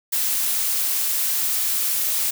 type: noise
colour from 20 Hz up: blue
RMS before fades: -22 dBFS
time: 0.12-2.31 s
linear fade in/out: 10 ms
effects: none